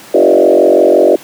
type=tone with frequency modulation; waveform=sine; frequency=481.8 Hz; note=B4; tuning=43 cents flat; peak=-4 dBFS; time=0.14-1.16 s; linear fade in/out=5 ms; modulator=45.8 Hz; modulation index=3.6; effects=pink hiss -34 dBFS RMS until 1.23 s + high-pass 200 Hz 12 dB/octave